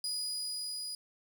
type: tone with level ramp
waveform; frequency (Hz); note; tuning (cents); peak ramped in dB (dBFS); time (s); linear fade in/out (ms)
30% pulse; 4929; D#8; -17; -30 to -35; 0.04-0.95; 2
effects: none